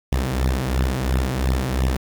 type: beating tone pair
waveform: sawtooth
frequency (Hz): 63.2 / 66.1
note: B1 / C2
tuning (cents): +41 / +18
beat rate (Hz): 2.9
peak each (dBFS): -18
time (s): 0.12-1.97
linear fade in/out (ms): 5
effects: 7-bit

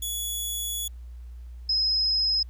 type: tone pair in turn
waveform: 10% pulse / sine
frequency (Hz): 3400 / 5107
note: G#7 / D#8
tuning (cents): +40 / +44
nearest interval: perfect fifth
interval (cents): 704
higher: second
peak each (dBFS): -21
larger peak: neither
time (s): 0.02-0.88 / 1.69-2.43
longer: first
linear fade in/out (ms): 5
effects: added 60 Hz sine -38 dBFS peak until 2.49 s + pink hiss -66 dBFS RMS until 2.49 s

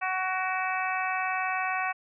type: harmonic tone with a mistuned harmonic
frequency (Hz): 373.4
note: F#4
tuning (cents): +16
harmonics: 2 / 3 / 4 / 5 / 6 / 7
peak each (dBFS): -31 / -33 / -34 / -35 / -36 / -36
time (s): 0.01-1.93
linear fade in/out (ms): 20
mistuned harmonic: 6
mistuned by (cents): +37
effects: none

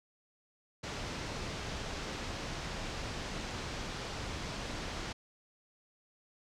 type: low-pass noise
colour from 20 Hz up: pink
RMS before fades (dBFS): -40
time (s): 0.83-5.13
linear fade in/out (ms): 10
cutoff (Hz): 6400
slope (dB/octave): 24
effects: none

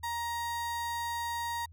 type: tone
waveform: 35% pulse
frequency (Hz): 940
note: A#5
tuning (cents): +14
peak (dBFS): -31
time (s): 0.03-1.66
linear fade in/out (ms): 10
effects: added 82 Hz sine -50 dBFS peak until 1.72 s

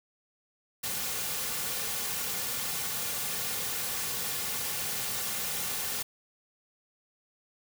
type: noise with comb filter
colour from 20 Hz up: white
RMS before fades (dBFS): -33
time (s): 0.83-6.03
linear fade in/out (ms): 10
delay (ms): 3.1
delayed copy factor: -0.55
effects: none

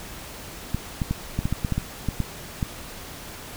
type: clicks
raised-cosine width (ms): 5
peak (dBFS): -11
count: 12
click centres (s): 0.746 / 1.018 / 1.11 / 1.39 / 1.455 / 1.526 / 1.648 / 1.723 / 1.78 / 2.087 / 2.203 / 2.628
effects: pink hiss -39 dBFS RMS until 3.56 s

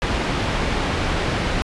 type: low-pass noise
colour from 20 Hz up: pink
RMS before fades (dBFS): -22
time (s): 0.02-1.62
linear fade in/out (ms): 0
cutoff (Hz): 3400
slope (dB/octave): 12
effects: resampled to 24000 Hz

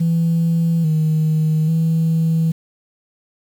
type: tone with pitch steps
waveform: sine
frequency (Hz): 166.4 / 156.5 / 162.5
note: E3 / D#3 / E3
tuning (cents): +17 / +10 / -24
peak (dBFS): -12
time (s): 0-2.52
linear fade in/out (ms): 10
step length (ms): 840
effects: tanh soft clip ceiling -11 dBFS + 7-bit

